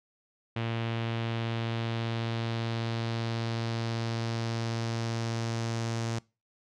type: tone with low-pass filter sweep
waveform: sawtooth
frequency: 114.8 Hz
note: A#2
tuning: 26 cents flat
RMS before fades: -32 dBFS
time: 0.56-6.19 s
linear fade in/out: 5 ms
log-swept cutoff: 3000 to 6400 Hz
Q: 2
effects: noise-tail reverb RT60 0.3 s tail -24 dB re dry